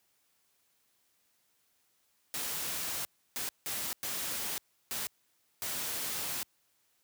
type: noise bursts at uneven times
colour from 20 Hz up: white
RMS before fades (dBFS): -36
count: 6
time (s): 2.34-3.05 / 3.36-3.49 / 3.66-3.93 / 4.03-4.58 / 4.91-5.07 / 5.62-6.43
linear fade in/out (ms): 0
effects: white hiss -73 dBFS RMS until 7.03 s + high-pass 60 Hz 12 dB/octave